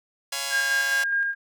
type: chord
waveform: 5% pulse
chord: C# dominant seventh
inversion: none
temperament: just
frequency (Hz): 554.4 / 693 / 831.5 / 997.9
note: C#5 / E#5 / G#5 / B5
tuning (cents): 0 / -14 / +2 / +18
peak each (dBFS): -23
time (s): 0.32-1.04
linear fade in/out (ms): 5
type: tone with tremolo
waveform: sine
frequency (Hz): 1616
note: G#6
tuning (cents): -48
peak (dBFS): -20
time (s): 0.5-1.35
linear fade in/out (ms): 50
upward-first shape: square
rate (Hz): 4.8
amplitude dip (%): 30
effects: none